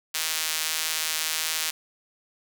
sawtooth tone with high-pass filter, 158.4 Hz, D#3, 31 cents sharp, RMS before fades -28 dBFS, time 0.14-1.71 s, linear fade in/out 10 ms, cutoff 3000 Hz, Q 0.56, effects none

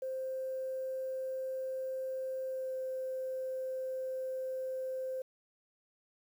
sine tone with pitch glide, 523.3 to 520.3 Hz, C5 to C5, 0 to -10 cents, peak -34 dBFS, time 0.02-5.22 s, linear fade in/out 5 ms, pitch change -10 cents, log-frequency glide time 2.46-2.75 s, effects tanh soft clip ceiling -30 dBFS + 10-bit

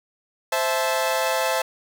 sawtooth chord, A minor, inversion first, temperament equal with one note detuned, 523.3 / 659.3 / 870.4 Hz, C5 / E5 / A5, 0 / 0 / -19 cents, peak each -21 / -21 / -22 dBFS, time 0.52-1.62 s, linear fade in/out 5 ms, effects none

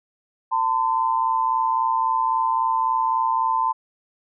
sine tone pair together, 899.3 / 1023 Hz, A5 / C6, +38 / -39 cents, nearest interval major second, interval 223 cents, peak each -21 dBFS, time 0.51-3.73 s, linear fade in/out 20 ms, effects none

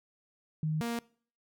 sine / sawtooth tone pair in turn, 155.56 / 234.3 Hz, D#3 / A#3, 0 / +9 cents, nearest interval perfect fifth, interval 709 cents, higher second, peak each -28 dBFS, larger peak neither, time 0.63-0.81 / 0.81-0.99 s, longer neither, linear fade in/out 2 ms, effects noise-tail reverb RT60 0.5 s tail -24 dB re dry

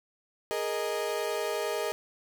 35% pulse chord, Ab suspended second, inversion none, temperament equal with one note detuned, 415.3 / 466.2 / 620.1 Hz, Ab4 / Bb4 / Eb5, 0 / 0 / -6 cents, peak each -32 dBFS, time 0.51-1.92 s, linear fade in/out 0 ms, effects none

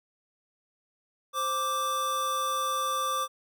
square tone pair together, 523.3 / 1174.7 Hz, C5 / D6, 0 / 0 cents, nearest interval octave + major second, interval 1400 cents, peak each -37 / -28 dBFS, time 1.33-3.28 s, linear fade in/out 50 ms, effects none

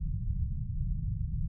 pink low-pass noise, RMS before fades -32 dBFS, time 0-1.48 s, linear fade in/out 20 ms, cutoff 170 Hz, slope 48 dB/octave, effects none

